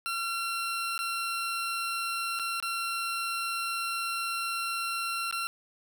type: tone with dropouts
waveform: 20% pulse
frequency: 1364 Hz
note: F6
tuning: 41 cents flat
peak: -25 dBFS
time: 0.06-5.47 s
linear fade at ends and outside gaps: 0 ms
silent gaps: 0.978-0.99 / 2.39-2.396 / 2.601-2.626 / 5.311-5.326 s
effects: 10-bit